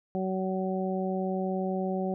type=harmonic tone; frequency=188.2 Hz; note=F#3; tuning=30 cents sharp; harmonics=1 / 2 / 3 / 4; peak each=-30 / -33 / -35 / -36 dBFS; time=0.15-2.14 s; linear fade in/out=0 ms; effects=none